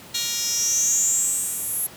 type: tone with high-pass filter sweep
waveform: 10% pulse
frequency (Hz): 471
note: A#4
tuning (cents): +18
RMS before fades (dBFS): -23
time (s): 0.14-1.87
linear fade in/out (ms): 10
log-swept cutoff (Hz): 4300 to 11000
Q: 9.1
effects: pink hiss -43 dBFS RMS until 1.96 s + high-pass 100 Hz 12 dB/octave